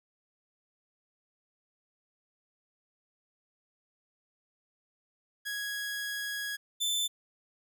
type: tone pair in turn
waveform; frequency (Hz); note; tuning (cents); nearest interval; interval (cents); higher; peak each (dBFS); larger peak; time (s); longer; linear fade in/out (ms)
sawtooth; 1661.2 / 3533; G#6 / A7; 0 / +6; octave + minor second; 1306; second; -30 / -25; second; 5.45-6.57 / 6.8-7.08; first; 20
effects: none